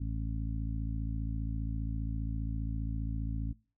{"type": "harmonic tone", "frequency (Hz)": 55, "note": "A1", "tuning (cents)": 0, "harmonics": [1, 2, 3, 4, 5], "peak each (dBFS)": [-34, -37, -45, -45, -44], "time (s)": [0, 3.53], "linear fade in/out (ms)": 10, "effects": ["noise-tail reverb RT60 0.4 s tail -24 dB re dry"]}